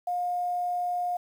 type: tone with quantisation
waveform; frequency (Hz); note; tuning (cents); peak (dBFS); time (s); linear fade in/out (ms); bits
sine; 712; F5; +33; -26; 0.07-1.17; 5; 9
effects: none